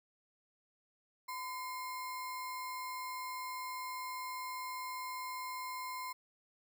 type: tone with sample-and-hold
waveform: sine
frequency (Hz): 1015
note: B5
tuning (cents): +47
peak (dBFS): -39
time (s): 1.28-6.13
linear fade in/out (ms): 10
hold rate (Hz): 3150
effects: none